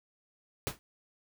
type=noise with exponential decay; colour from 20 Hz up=pink; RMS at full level=-30 dBFS; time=0.67-0.79 s; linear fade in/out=0 ms; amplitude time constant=26 ms; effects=none